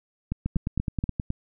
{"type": "two click trains", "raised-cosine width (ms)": 5, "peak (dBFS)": [-14, -14], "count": [9, 4], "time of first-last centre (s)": [[0.46, 1.304], [0.32, 1.039]], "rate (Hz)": [9.48, 4.17], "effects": []}